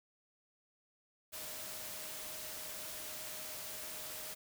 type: tone in noise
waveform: sine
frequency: 622.3 Hz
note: D#5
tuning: in tune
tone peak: -56 dBFS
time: 1.32-4.35 s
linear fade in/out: 20 ms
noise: white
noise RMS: -45 dBFS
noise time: 1.32-4.35 s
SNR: -14 dB
effects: none